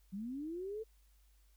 sine linear sweep, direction up, 184.1 to 451.7 Hz, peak -39 dBFS, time 0.12-0.84 s, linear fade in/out 20 ms, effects added 50 Hz sine -64 dBFS peak until 1.56 s + white hiss -75 dBFS RMS until 1.56 s

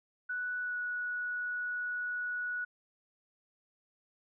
sine tone with pitch glide, 1480 to 1467.2 Hz, F#6 to F#6, 0 to -15 cents, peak -33 dBFS, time 0.29-2.65 s, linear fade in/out 10 ms, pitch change -15 cents, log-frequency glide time 0.61-0.76 s, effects none

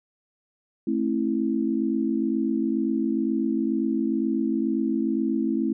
sine tone cluster, 219.5 / 266.9 / 329 Hz, A3 / C4 / E4, -4 / +35 / -3 cents, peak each -26 dBFS, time 0.87-5.73 s, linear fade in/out 5 ms, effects none

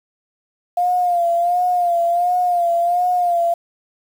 sine tone with vibrato, 702 Hz, F5, 9 cents sharp, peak -14 dBFS, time 0.77-3.54 s, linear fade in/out 5 ms, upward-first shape sine, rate 1.4 Hz, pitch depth 51 cents each way, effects 7-bit

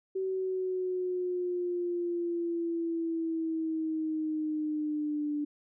sine exponential sweep, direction down, 381.2 to 293.7 Hz, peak -29 dBFS, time 0.15-5.45 s, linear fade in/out 10 ms, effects none

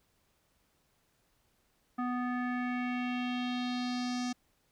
square tone with low-pass filter sweep, 247.5 Hz, B3, 4 cents sharp, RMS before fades -34 dBFS, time 1.98-4.33 s, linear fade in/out 10 ms, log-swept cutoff 1300 to 6000 Hz, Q 2.8, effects pink hiss -73 dBFS RMS until 4.71 s

